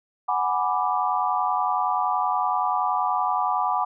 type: chord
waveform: sine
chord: G# half-diminished seventh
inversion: third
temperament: equal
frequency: 740 / 830.6 / 987.8 / 1174.7 Hz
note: F#5 / G#5 / B5 / D6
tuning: 0 / 0 / 0 / 0 cents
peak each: -26 / -27 / -26 / -26 dBFS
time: 0.28-3.85 s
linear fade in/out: 10 ms
effects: none